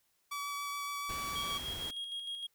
sawtooth tone with vibrato, 1144 Hz, D6, 46 cents flat, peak -33 dBFS, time 0.31-1.58 s, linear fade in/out 10 ms, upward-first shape triangle, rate 7.1 Hz, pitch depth 10 cents each way
pink noise, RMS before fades -45 dBFS, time 1.09-1.91 s, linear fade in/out 5 ms
triangle tone with tremolo, 3273 Hz, G#7, 26 cents flat, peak -35 dBFS, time 1.35-2.47 s, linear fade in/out 10 ms, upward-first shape square, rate 6.5 Hz, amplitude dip 40%
effects white hiss -75 dBFS RMS until 2.54 s

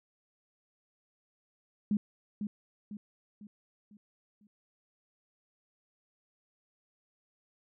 sine tone with echo, 207.7 Hz, G#3, in tune, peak -25 dBFS, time 1.91-1.97 s, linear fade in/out 2 ms, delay 500 ms, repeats 5, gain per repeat -7 dB, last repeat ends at 4.47 s, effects none

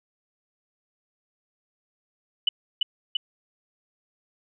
sine tone with echo, 2973 Hz, F#7, 8 cents sharp, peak -17 dBFS, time 2.47-2.49 s, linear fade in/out 5 ms, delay 340 ms, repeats 2, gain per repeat -2 dB, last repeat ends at 3.17 s, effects none

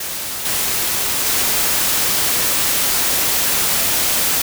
white noise with level steps, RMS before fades -25 / -19 / -17 dBFS, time 0-4.42 s, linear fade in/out 5 ms, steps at 0.45 / 1.26 s, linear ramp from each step 5 ms, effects none

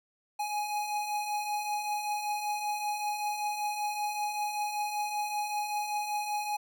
square beating tone pair, 830.6 / 835.8 Hz, G#5 / G#5, 0 / +11 cents, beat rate 5.2 Hz, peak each -40 / -32 dBFS, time 0.39-6.57 s, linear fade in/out 10 ms, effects none

